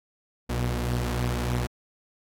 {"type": "tone pair together", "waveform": "sawtooth", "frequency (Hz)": [61.74, 120.17], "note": ["B1", "B2"], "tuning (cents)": [0, -47], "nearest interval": "octave", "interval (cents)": 1153, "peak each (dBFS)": -24, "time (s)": [0.49, 1.67], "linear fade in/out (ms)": 10, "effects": ["AAC 48 kbps"]}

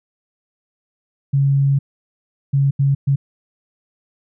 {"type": "tone bursts at uneven times", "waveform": "sine", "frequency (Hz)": 138.59, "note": "C#3", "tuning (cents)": 0, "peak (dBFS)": -12, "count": 4, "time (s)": [[1.33, 1.79], [2.53, 2.71], [2.79, 2.95], [3.07, 3.16]], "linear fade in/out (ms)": 10, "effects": []}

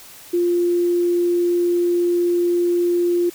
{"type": "tone", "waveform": "sine", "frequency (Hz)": 349.2, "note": "F4", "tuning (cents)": 0, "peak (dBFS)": -15, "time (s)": [0.33, 3.3], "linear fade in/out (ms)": 10, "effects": ["white hiss -42 dBFS RMS until 3.34 s"]}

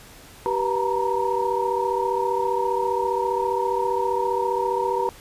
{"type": "tone cluster", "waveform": "sine", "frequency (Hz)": [386.6, 485.9, 916, 951], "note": ["G4", "B4", "A#5", "A#5"], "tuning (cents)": [-24, -28, -31, 34], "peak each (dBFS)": -26, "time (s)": [0.46, 5.09], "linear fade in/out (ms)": 0, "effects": ["pink hiss -46 dBFS RMS until 5.2 s", "resampled to 32000 Hz"]}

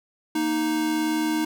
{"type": "tone pair together", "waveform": "square", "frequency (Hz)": [233.1, 311.1], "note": ["A#3", "D#4"], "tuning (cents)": [0, 0], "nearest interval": "perfect fourth", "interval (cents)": 500, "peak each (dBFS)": [-32, -23], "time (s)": [0.35, 1.45], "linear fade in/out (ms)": 5, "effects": []}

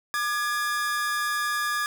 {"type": "tone pair together", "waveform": "45% pulse", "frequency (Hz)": [1200.7, 1679], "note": ["D6", "G#6"], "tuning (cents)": [38, 18], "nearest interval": "tritone", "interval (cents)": 580, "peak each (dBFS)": [-28, -27], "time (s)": [0.14, 1.86], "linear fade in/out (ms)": 0, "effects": []}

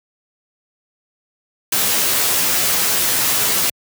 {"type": "noise with comb filter", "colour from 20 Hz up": "white", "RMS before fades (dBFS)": -17, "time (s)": [1.72, 3.7], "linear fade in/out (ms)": 5, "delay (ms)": 13, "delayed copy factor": -0.95, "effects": ["high-pass 80 Hz 12 dB/octave"]}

